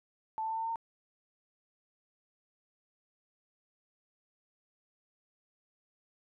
sine tone with pitch steps, 880 / 886.6 / 893.3 / 900 / 906.8 / 913.7 Hz, A5 / A5 / A5 / A5 / A#5 / A#5, 0 / +13 / +26 / +39 / -48 / -35 cents, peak -32 dBFS, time 0.38-0.758 s, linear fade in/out 0 ms, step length 63 ms, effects none

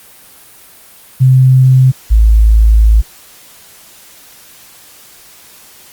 sine tone pair in turn, 130 / 54.42 Hz, C3 / A1, -11 / -18 cents, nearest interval octave + minor third, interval 1507 cents, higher first, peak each -3 dBFS, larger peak neither, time 1.2-1.92 / 2.1-3.02 s, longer second, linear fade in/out 20 ms, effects white hiss -39 dBFS RMS until 5.92 s + Opus 32 kbps

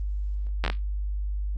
slowing click train, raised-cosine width 0.3 ms, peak -11 dBFS, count 5, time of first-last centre 0.64-0.7 s, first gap 10 ms, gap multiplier 1.28, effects added 50 Hz sine -26 dBFS peak until 1.57 s + Opus 32 kbps

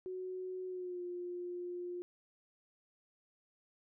sine tone with pitch glide, 370 to 354.3 Hz, F#4 to F4, 0 to +25 cents, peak -39 dBFS, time 0.06-2.02 s, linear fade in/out 0 ms, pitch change -75 cents, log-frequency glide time 0.67-1.02 s, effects none

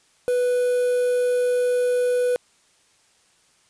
triangle tone with quantisation, 493.9 Hz, B4, in tune, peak -16 dBFS, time 0.28-2.36 s, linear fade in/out 0 ms, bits 6, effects white hiss -60 dBFS RMS until 3.69 s + resampled to 22050 Hz

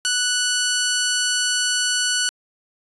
10% pulse tone, 1480 Hz, F#6, in tune, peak -10 dBFS, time 0.05-2.29 s, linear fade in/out 0 ms, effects resampled to 24000 Hz

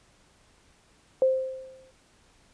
sine tone with exponential decay, 523.3 Hz, C5, in tune, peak -16 dBFS, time 1.22-1.91 s, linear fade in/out 1 ms, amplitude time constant 150 ms, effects pink hiss -61 dBFS RMS until 2.53 s + resampled to 22050 Hz

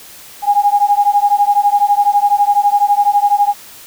sine beating tone pair, 812 / 824 Hz, G#5 / G#5, -39 / -14 cents, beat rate 12 Hz, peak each -12 dBFS, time 0.42-3.54 s, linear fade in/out 50 ms, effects white hiss -37 dBFS RMS until 3.86 s

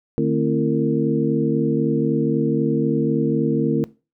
sine tone cluster, 150.1 / 222.3 / 266.2 / 334.7 / 457.2 Hz, D3 / A3 / C4 / E4 / A#4, +38 / +18 / +30 / +26 / -34 cents, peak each -23 dBFS, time 0.18-3.84 s, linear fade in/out 0 ms, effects noise-tail reverb RT60 0.3 s tail -20 dB re dry

